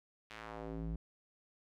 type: tone with band-pass filter sweep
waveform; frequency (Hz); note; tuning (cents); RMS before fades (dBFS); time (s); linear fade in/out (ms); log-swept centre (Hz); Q
square; 55; A1; 0; -43; 0.3-0.96; 5; 2700 to 110; 1.1
effects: none